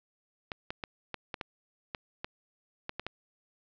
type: clicks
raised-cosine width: 0.3 ms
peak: -19 dBFS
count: 11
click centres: 0.518 / 0.705 / 0.838 / 1.143 / 1.342 / 1.412 / 1.948 / 2.245 / 2.894 / 2.996 / 3.066 s
effects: low-pass 5000 Hz 12 dB/octave